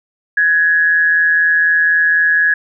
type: tone with amplitude modulation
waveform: sine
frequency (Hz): 1675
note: G#6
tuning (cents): +14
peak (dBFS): -7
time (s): 0.37-2.54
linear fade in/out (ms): 5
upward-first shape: sine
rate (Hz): 164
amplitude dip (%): 50
effects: none